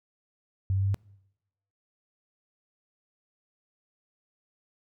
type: tone with pitch steps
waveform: sine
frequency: 95.8 / 96.86 / 97.93 / 99.01 Hz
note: G2 / G2 / G2 / G2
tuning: -39 / -20 / -1 / +18 cents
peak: -23 dBFS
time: 0.7-0.944 s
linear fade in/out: 0 ms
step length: 61 ms
effects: noise-tail reverb RT60 0.9 s tail -25 dB re dry